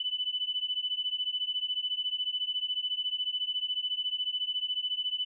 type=beating tone pair; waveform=sine; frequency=2986 / 3000 Hz; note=F#7 / F#7; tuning=+15 / +23 cents; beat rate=14 Hz; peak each=-33 / -32 dBFS; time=0-5.25 s; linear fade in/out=5 ms; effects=none